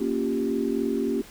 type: chord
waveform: sine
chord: G half-diminished seventh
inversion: first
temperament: equal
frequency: 233.1 / 277.2 / 349.2 / 392 Hz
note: Bb3 / Db4 / F4 / G4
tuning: 0 / 0 / 0 / 0 cents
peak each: -28 / -28 / -31 / -28 dBFS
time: 0-1.22 s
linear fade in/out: 10 ms
effects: pink hiss -47 dBFS RMS until 1.3 s